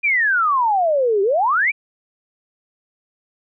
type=exponential two-way sweep; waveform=sine; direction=down then up; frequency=2448 to 381.3 to 2448 Hz; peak=-14 dBFS; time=0.03-1.72 s; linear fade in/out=20 ms; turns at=1.22 s; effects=none